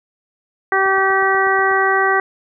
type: harmonic tone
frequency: 385.9 Hz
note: G4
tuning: 27 cents flat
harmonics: 1 / 2 / 3 / 4 / 5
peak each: -19 / -19 / -19 / -19 / -19 dBFS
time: 0.72-2.2 s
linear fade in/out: 2 ms
type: click train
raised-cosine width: 1 ms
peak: -22 dBFS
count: 8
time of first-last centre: 0.86-1.714 s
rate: 8.2 Hz
effects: none